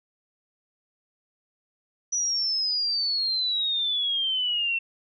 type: exponential sweep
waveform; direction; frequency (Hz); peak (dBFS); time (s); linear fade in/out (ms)
sine; down; 5920 to 2691; -23; 2.12-4.79; 10
effects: none